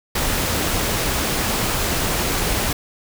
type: noise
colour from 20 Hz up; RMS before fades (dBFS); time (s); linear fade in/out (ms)
pink; -21; 0.15-2.73; 5
effects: none